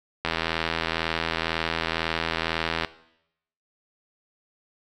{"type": "click train", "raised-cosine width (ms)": 0.3, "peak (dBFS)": -8, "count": 214, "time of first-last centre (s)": [0.25, 2.848], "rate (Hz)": 82, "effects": ["noise-tail reverb RT60 0.8 s tail -18 dB re dry"]}